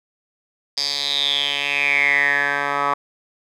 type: tone with band-pass filter sweep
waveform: 10% pulse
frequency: 142.4 Hz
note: C#3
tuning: 47 cents sharp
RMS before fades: -20 dBFS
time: 0.77-2.94 s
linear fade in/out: 5 ms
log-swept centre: 4900 to 1200 Hz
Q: 8.7
effects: none